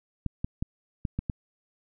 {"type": "clicks", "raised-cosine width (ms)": 5, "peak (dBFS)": -16, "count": 6, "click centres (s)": [0.263, 0.445, 0.625, 1.052, 1.19, 1.298], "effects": []}